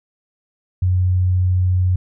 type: tone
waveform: sine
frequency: 91.4 Hz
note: F#2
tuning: 21 cents flat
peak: -13 dBFS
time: 0.82-1.96 s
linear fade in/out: 5 ms
effects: none